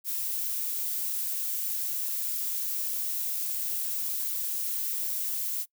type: noise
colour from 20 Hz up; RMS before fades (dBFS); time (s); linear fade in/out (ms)
violet; -31; 0.04-5.66; 50
effects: noise-tail reverb RT60 0.1 s tail -23 dB re dry